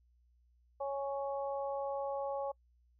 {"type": "harmonic tone", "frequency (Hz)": 277.2, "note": "C#4", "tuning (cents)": 0, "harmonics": [2, 3, 4], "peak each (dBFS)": [-36, -40, -46], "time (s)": [0.8, 2.52], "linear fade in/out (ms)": 10, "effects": ["noise-tail reverb RT60 0.1 s tail -26 dB re dry", "added 60 Hz sine -66 dBFS peak until 2.99 s"]}